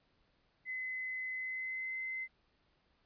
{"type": "tone with pitch glide", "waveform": "sine", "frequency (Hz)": [2033, 2058], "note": ["B6", "C7"], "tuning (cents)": [50, -29], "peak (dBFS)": -37, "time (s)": [0.65, 2.28], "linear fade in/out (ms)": 50, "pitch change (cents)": 21, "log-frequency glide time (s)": [1.35, 1.97], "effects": ["pink hiss -74 dBFS RMS until 3.05 s", "resampled to 11025 Hz"]}